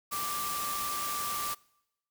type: tone in noise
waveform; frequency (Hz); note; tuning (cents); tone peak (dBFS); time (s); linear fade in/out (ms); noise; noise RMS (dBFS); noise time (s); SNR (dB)
sine; 1174.7; D6; 0; -34; 0.11-1.55; 20; white; -36; 0.11-1.55; -1
effects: noise-tail reverb RT60 0.9 s tail -25 dB re dry